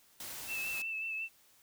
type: noise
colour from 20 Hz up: white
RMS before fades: -44 dBFS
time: 0.2-0.82 s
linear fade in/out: 2 ms
type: tone with vibrato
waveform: sine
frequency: 2637 Hz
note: E7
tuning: in tune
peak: -35 dBFS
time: 0.47-1.29 s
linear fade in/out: 50 ms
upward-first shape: sine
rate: 5.5 Hz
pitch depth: 29 cents each way
effects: white hiss -65 dBFS RMS until 1.62 s

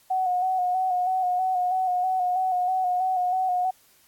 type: tone with vibrato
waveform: sine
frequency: 736 Hz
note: F#5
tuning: 9 cents flat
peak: -21 dBFS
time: 0.1-3.71 s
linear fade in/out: 10 ms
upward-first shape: square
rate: 3.1 Hz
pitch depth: 31 cents each way
effects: white hiss -59 dBFS RMS until 4.07 s + AAC 64 kbps

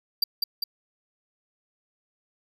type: tone with echo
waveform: square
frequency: 4711 Hz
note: D8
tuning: 5 cents sharp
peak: -19 dBFS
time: 0.22-0.24 s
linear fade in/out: 5 ms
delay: 200 ms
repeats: 2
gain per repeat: -3 dB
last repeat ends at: 0.64 s
effects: none

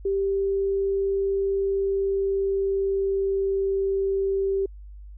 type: tone with pitch glide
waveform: sine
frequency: 392.2 to 389.9 Hz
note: G4 to G4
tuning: +1 to -9 cents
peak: -21 dBFS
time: 0.05-4.66 s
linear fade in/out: 5 ms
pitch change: -10 cents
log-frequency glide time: 1.54-3.75 s
effects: added 50 Hz sine -39 dBFS peak until 5.17 s

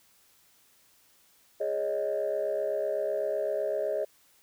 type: chord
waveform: sine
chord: Ab suspended fourth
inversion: none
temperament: equal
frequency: 415.3 / 554.4 / 622.3 Hz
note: Ab4 / Db5 / Eb5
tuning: 0 / 0 / 0 cents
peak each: -32 / -31 / -29 dBFS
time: 1.6-4.05 s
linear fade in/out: 10 ms
effects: tanh soft clip ceiling -21 dBFS + white hiss -63 dBFS RMS until 4.42 s

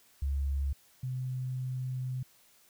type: tone pair in turn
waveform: sine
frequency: 69.3 / 128.35 Hz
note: C#2 / C3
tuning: 0 / -33 cents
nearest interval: major seventh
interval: 1067 cents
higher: second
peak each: -28 / -32 dBFS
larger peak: first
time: 0.22-0.73 / 1.03-2.23 s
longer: second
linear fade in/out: 5 ms
effects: white hiss -63 dBFS RMS until 2.69 s

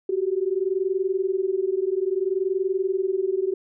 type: tone pair together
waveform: sine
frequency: 370 / 390.6 Hz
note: F#4 / G4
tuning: 0 / -6 cents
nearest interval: minor second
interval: 94 cents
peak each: -24 dBFS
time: 0.09-3.54 s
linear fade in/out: 5 ms
effects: none

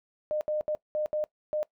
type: tone bursts at uneven times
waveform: sine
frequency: 608 Hz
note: D#5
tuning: 40 cents flat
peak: -26 dBFS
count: 6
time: 0.31-0.41 / 0.48-0.61 / 0.68-0.75 / 0.95-1.06 / 1.13-1.24 / 1.53-1.63 s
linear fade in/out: 0 ms
effects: noise-tail reverb RT60 0.1 s tail -21 dB re dry

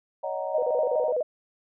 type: chord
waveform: sine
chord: D# minor seventh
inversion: third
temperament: just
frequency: 560 / 622.3 / 746.7 / 933.4 Hz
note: C#5 / D#5 / F#5 / A#5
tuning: +18 / 0 / +16 / +2 cents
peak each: -32 / -32 / -35 / -36 dBFS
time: 0.23-1.12 s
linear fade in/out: 10 ms
type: tone with vibrato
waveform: sine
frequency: 554.4 Hz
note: C#5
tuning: in tune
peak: -23 dBFS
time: 0.54-1.23 s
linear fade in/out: 10 ms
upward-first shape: square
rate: 12 Hz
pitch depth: 190 cents each way
effects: none

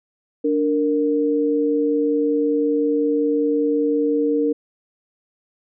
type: tone pair together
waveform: sine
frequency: 292.7 / 462.7 Hz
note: D4 / A#4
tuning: -6 / -13 cents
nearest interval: minor sixth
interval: 793 cents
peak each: -19 dBFS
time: 0.44-4.53 s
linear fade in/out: 10 ms
effects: none

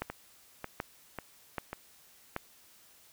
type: two click trains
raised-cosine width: 0.5 ms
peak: -18 / -22 dBFS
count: 4 / 4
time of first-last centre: 0.02-2.364 / 0.1-1.73 s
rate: 1.28 / 1.84 Hz
effects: white hiss -60 dBFS RMS until 3.12 s

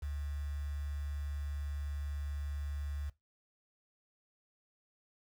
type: tone with quantisation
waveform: sine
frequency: 72.1 Hz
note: D2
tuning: 31 cents flat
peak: -36 dBFS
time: 0.02-3.1 s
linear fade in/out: 10 ms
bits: 9
effects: noise-tail reverb RT60 0.2 s tail -20 dB re dry

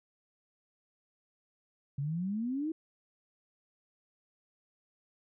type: exponential sweep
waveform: sine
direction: up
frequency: 135 to 329 Hz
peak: -31 dBFS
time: 1.98-2.72 s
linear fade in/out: 5 ms
effects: none

